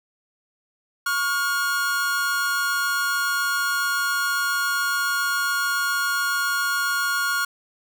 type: tone pair together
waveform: 45% pulse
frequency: 1108.7 / 1424.4 Hz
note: C#6 / F6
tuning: 0 / +34 cents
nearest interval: major third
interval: 434 cents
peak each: -28 / -22 dBFS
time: 1.06-7.45 s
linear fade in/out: 5 ms
effects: none